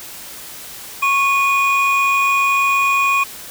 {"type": "tone pair together", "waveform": "triangle", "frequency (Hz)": [1101, 2465], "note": ["C#6", "D#7"], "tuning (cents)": [-12, -17], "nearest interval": "octave + major second", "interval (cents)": 1395, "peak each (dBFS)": -14, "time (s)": [1.02, 3.24], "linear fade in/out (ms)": 10, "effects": ["white hiss -34 dBFS RMS until 3.5 s"]}